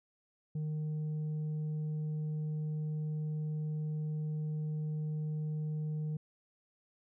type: tone with tanh clipping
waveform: sine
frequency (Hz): 153.4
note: D#3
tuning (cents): -24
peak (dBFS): -34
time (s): 0.55-6.17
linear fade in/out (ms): 5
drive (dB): 3
effects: none